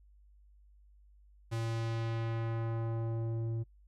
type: tone with low-pass filter sweep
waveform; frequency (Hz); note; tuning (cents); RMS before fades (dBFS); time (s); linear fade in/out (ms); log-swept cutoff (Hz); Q
square; 114.2; A#2; -35; -35; 1.51-3.64; 20; 10000 to 290; 0.8
effects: noise-tail reverb RT60 0.1 s tail -24 dB re dry + added 50 Hz sine -58 dBFS peak until 3.87 s